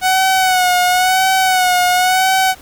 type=tone with vibrato; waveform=sawtooth; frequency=740 Hz; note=F#5; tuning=in tune; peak=-7 dBFS; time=0.01-2.55 s; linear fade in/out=50 ms; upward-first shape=sine; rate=0.96 Hz; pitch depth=48 cents each way; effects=pink hiss -41 dBFS RMS until 2.61 s